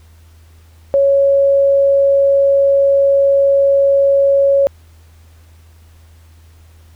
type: tone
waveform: sine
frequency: 554.4 Hz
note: C#5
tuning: in tune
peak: -8 dBFS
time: 0.94-4.67 s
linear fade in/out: 0 ms
effects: added 81 Hz sine -41 dBFS peak until 6.95 s + pink hiss -53 dBFS RMS until 6.95 s